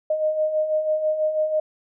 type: beating tone pair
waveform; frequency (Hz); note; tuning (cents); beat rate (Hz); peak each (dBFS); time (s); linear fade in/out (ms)
sine; 614 / 620.1; D#5 / D#5; -23 / -6; 6.1; -28 / -20; 0.1-1.6; 5
effects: none